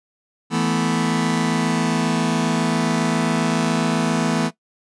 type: chord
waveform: sawtooth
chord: E suspended fourth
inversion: none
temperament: just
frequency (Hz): 164.81 / 219.8 / 247.2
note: E3 / A3 / B3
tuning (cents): 0 / -2 / +2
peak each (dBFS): -18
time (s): 0.5-4.51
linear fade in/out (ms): 50
effects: noise-tail reverb RT60 0.1 s tail -17 dB re dry + resampled to 22050 Hz